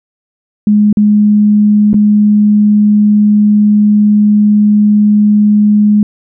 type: tone with dropouts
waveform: sine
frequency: 208.9 Hz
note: G#3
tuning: 10 cents sharp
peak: -4 dBFS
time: 0.67-6.03 s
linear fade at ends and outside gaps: 2 ms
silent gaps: 0.928-0.971 / 1.932-1.942 s
effects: none